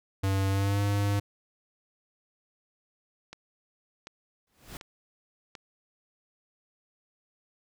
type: tone with pitch glide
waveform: square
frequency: 97 to 101.29 Hz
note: G2 to G#2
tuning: -18 to -43 cents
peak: -25 dBFS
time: 0.23-1.2 s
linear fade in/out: 10 ms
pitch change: +75 cents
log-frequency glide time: 0.49-0.81 s
type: click train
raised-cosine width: 0.2 ms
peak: -25 dBFS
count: 4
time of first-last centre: 3.33-5.552 s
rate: 1.35 Hz
type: noise with exponential growth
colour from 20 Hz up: pink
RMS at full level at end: -39 dBFS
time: 4.47-4.77 s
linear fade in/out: 2 ms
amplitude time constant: 64 ms
effects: none